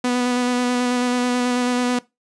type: tone with vibrato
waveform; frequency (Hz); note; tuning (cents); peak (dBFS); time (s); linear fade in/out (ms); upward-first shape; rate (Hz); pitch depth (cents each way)
sawtooth; 246.9; B3; 0; -14; 0.04-1.99; 5; square; 9.2; 12
effects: noise-tail reverb RT60 0.2 s tail -19 dB re dry + resampled to 22050 Hz